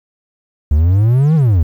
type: exponential two-way sweep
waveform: triangle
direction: up then down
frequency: 70.2 to 165.1 to 75.5 Hz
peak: -6 dBFS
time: 0.71-1.63 s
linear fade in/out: 5 ms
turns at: 1.35 s
effects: 8-bit